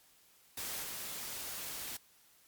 white noise with level steps, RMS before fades -40 / -42 dBFS, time 0.57-1.97 s, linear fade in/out 5 ms, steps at 0.82 s, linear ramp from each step 20 ms, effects white hiss -65 dBFS RMS until 2.47 s + MP3 96 kbps

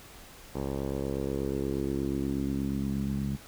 10% pulse tone with low-pass filter sweep, 68.4 Hz, C#2, 23 cents flat, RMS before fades -31 dBFS, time 0.54-3.37 s, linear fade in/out 20 ms, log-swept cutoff 700 to 180 Hz, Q 2.7, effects pink hiss -50 dBFS RMS until 3.47 s

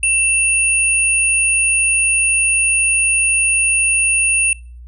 sine tone pair together, 2672 / 9537 Hz, E7 / D9, +23 / +26 cents, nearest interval octave + minor seventh, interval 2203 cents, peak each -15 dBFS, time 0.03-4.53 s, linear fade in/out 2 ms, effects noise-tail reverb RT60 0.4 s tail -26 dB re dry + added 60 Hz sine -33 dBFS peak until 4.87 s

